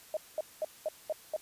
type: tone bursts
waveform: sine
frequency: 622.3 Hz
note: D#5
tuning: in tune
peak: -29 dBFS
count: 6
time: 0.14-1.364 s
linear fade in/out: 2 ms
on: 29 ms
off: 210 ms
effects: white hiss -55 dBFS RMS until 1.41 s + resampled to 32000 Hz